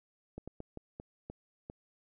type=slowing click train; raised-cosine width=2 ms; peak=-29 dBFS; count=7; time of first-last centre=0.38-1.699 s; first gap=96 ms; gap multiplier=1.33; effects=none